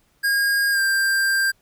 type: tone with pitch glide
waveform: square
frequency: 1626 to 1585.2 Hz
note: G#6 to G6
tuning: -37 to +19 cents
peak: -18 dBFS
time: 0.23-1.52 s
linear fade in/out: 20 ms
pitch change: -44 cents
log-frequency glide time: 0.72-0.8 s
effects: pink hiss -63 dBFS RMS until 1.61 s